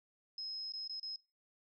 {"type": "tone with dropouts", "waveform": "sine", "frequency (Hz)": 5130, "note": "E8", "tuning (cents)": -48, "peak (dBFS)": -40, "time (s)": [0.38, 1.16], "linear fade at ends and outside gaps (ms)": 2, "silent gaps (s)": [[0.722, 0.736], [0.877, 0.895], [0.998, 1.029]], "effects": ["noise-tail reverb RT60 0.3 s tail -23 dB re dry"]}